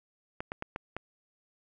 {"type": "clicks", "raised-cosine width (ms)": 0.5, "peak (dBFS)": -20, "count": 5, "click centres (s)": [0.405, 0.519, 0.624, 0.761, 0.966], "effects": []}